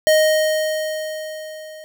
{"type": "tone with level ramp", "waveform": "square", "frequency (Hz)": 622.3, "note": "D#5", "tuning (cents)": 0, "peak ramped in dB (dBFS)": [-11, -36], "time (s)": [0.07, 1.84], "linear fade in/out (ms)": 0, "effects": []}